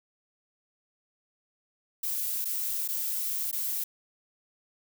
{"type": "noise with dropouts", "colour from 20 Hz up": "violet", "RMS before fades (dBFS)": -31, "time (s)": [2.03, 3.84], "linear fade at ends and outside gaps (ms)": 5, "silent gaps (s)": [[2.446, 2.453], [2.878, 2.886], [3.514, 3.527]], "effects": []}